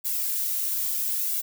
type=noise with flanger; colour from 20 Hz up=violet; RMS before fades=-27 dBFS; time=0.04-1.42 s; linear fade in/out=20 ms; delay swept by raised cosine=1.6 to 3.5 ms; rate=0.77 Hz; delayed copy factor=-0.85; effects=none